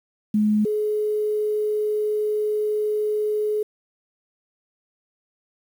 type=tone pair in turn; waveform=sine; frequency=211.9 / 423.8 Hz; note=G#3 / G#4; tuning=+35 / +35 cents; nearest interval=octave; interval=1200 cents; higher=second; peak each=-16 / -20 dBFS; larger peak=first; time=0.34-0.65 / 0.65-3.63 s; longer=second; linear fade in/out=5 ms; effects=8-bit